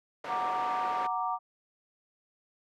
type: band-pass noise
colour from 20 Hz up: pink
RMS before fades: -40 dBFS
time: 0.24-1.07 s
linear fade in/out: 5 ms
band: 440 to 2000 Hz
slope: 12 dB/octave
type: chord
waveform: sine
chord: Gb augmented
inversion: none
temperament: equal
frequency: 740 / 932.3 / 1174.7 Hz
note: Gb5 / Bb5 / D6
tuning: 0 / 0 / 0 cents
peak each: -33 dBFS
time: 0.27-1.39 s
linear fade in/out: 50 ms
effects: none